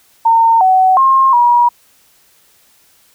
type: tone with pitch steps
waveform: sine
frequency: 912 / 751 / 1067 / 960 Hz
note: A#5 / F#5 / C6 / B5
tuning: -38 / +26 / +34 / -49 cents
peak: -6 dBFS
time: 0.25-1.69 s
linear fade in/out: 10 ms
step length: 360 ms
effects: white hiss -51 dBFS RMS until 3.14 s